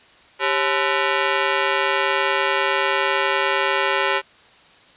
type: ring-modulated tone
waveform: 10% pulse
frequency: 470.6 Hz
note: A#4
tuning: 16 cents sharp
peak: -6 dBFS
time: 0.39-4.22 s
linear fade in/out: 50 ms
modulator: 75.8 Hz
effects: white hiss -50 dBFS RMS until 4.96 s + resampled to 8000 Hz